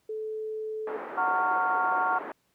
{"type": "tone", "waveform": "sine", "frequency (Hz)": 434.7, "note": "A4", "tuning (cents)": -21, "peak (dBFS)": -31, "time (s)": [0.09, 0.97], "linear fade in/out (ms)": 5}
{"type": "band-pass noise", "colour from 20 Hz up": "pink", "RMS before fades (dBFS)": -38, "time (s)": [0.87, 2.32], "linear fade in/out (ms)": 2, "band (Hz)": [320, 1600], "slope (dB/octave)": 24}
{"type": "chord", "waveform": "sine", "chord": "Gb major seventh", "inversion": "none", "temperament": "equal with one note detuned", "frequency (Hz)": [740, 914.2, 1108.7, 1396.9], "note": ["Gb5", "Bb5", "Db6", "F6"], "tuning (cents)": [0, -34, 0, 0], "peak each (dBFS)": -29, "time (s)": [1.17, 2.19], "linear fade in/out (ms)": 10}
{"effects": ["pink hiss -71 dBFS RMS until 2.54 s", "high-pass 80 Hz 12 dB/octave"]}